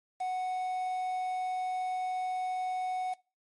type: tone with quantisation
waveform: triangle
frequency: 740 Hz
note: F#5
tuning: in tune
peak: -28 dBFS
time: 0.2-3.14 s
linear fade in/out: 10 ms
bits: 8
effects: noise-tail reverb RT60 0.3 s tail -22 dB re dry + MP3 48 kbps